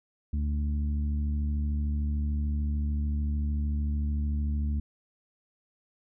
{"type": "harmonic tone", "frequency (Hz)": 73.42, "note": "D2", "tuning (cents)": 0, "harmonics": [1, 2, 3, 4], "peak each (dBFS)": [-26, -42, -36, -48], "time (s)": [0.33, 4.8], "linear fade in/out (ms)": 5, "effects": []}